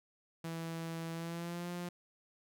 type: tone with pitch glide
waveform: sawtooth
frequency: 164.81 to 175.62 Hz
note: E3 to F3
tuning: 0 to +10 cents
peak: -35 dBFS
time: 0.44-1.89 s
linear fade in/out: 5 ms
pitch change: +110 cents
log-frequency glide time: 1.12-1.7 s
effects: none